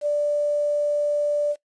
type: tone with quantisation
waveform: sine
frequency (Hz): 587.3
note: D5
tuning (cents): 0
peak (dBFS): -19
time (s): 0.01-1.56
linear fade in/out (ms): 50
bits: 8
effects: noise-tail reverb RT60 0.1 s tail -19 dB re dry + resampled to 22050 Hz